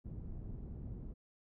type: low-pass noise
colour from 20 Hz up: pink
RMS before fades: -45 dBFS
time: 0.04-1.14 s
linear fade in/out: 20 ms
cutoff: 210 Hz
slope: 12 dB/octave
effects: none